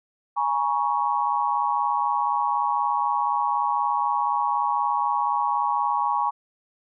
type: tone cluster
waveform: sine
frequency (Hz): 831 / 955 / 1112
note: G#5 / A#5 / C#6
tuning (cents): +1 / +42 / +5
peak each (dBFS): -25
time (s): 0.36-6.31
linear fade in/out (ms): 20
effects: none